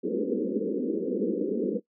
white band-pass noise, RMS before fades -28 dBFS, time 0.03-1.8 s, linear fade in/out 20 ms, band 190 to 500 Hz, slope 96 dB/octave, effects noise-tail reverb RT60 0.1 s tail -17 dB re dry

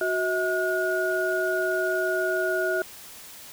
sine tone cluster, 369.5 / 643 / 1445 Hz, F#4 / E5 / F#6, -2 / -43 / -41 cents, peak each -27 dBFS, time 0.01-2.82 s, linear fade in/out 2 ms, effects white hiss -44 dBFS RMS until 3.52 s

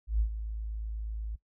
sine tone with ADSR envelope, 54.1 Hz, A1, 29 cents flat, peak -22 dBFS, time 0.07-1.36 s, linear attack 130 ms, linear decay 88 ms, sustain -11 dB, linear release 12 ms, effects noise-tail reverb RT60 0.1 s tail -18 dB re dry

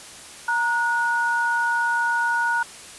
sine tone pair together, 932.3 / 1456.4 Hz, A#5 / F#6, 0 / -28 cents, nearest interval minor sixth, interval 772 cents, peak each -23 / -21 dBFS, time 0.48-2.63 s, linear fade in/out 5 ms, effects white hiss -41 dBFS RMS until 2.98 s + resampled to 24000 Hz

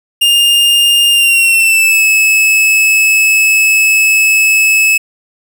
45% pulse tone with pitch glide, 2814 to 2595 Hz, F7 to E7, +12 to -28 cents, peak -6 dBFS, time 0.21-4.98 s, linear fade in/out 10 ms, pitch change -140 cents, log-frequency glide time 1.1-2.03 s, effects none

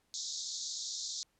white band-pass noise, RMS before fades -40 dBFS, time 0.14-1.23 s, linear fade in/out 0 ms, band 3600 to 7200 Hz, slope 96 dB/octave, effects pink hiss -75 dBFS RMS until 1.39 s + low-pass 12000 Hz 12 dB/octave

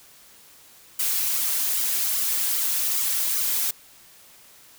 blue noise with flanger, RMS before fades -24 dBFS, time 0.99-3.71 s, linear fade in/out 5 ms, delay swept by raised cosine 1.1 to 5.6 ms, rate 2.5 Hz, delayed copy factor -0.9, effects white hiss -51 dBFS RMS until 4.78 s

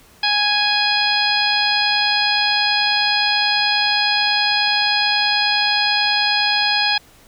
harmonic tone, 830.6 Hz, G#5, in tune, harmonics 1 / 2 / 3 / 4 / 5 / 6, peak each -22 / -22 / -22 / -22 / -22 / -22 dBFS, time 0.23-6.98 s, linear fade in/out 5 ms, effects pink hiss -49 dBFS RMS until 7.27 s

